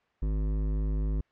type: tone with hard clipping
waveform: triangle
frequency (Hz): 51.91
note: G#1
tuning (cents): 0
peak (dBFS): -28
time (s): 0.22-1.21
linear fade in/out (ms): 5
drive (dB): 17
effects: white hiss -69 dBFS RMS until 1.31 s + low-pass 2000 Hz 12 dB/octave